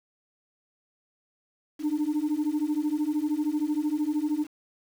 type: beating tone pair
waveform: sine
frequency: 293.7 / 306.7 Hz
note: D4 / D#4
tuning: 0 / -25 cents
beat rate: 13 Hz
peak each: -26 / -25 dBFS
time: 1.79-4.47 s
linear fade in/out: 50 ms
effects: tanh soft clip ceiling -21 dBFS + 8-bit